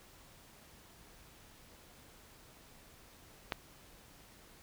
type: click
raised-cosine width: 0.3 ms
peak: -17 dBFS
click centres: 3.522 s
effects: pink hiss -59 dBFS RMS until 4.62 s